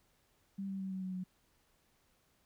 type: tone with pitch steps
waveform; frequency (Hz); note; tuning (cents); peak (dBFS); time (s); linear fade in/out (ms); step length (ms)
sine; 195.9 / 193.43 / 190.98 / 188.57 / 186.19 / 183.84; G3 / G3 / G3 / F#3 / F#3 / F#3; -1 / -23 / -45 / +33 / +11 / -11; -37; 0.58-1.24; 10; 110
effects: pink hiss -73 dBFS RMS until 2.45 s